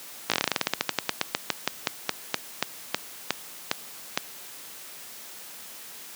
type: slowing click train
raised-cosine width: 0.2 ms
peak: -4 dBFS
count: 29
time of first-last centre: 0.3-4.175 s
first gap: 17 ms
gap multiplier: 1.13
effects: white hiss -43 dBFS RMS until 6.15 s + high-pass 150 Hz 12 dB/octave